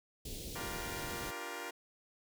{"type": "band-stop noise", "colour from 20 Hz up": "pink", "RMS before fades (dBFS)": -44, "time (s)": [0.25, 1.31], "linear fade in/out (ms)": 5, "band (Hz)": [530, 3000], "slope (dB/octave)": 24}
{"type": "chord", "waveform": "10% pulse", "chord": "G minor seventh", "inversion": "second", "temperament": "equal with one note detuned", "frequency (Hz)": [293.7, 349.2, 392, 472.4], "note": ["D4", "F4", "G4", "Bb4"], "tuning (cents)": [0, 0, 0, 23], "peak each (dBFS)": [-41, -37, -40, -36], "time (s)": [0.55, 1.71], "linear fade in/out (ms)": 10}
{"effects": []}